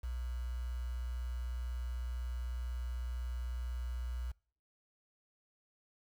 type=tone with quantisation; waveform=sine; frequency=61 Hz; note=B1; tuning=21 cents flat; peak=-36 dBFS; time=0.03-4.32 s; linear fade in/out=10 ms; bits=9; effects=noise-tail reverb RT60 0.5 s tail -25 dB re dry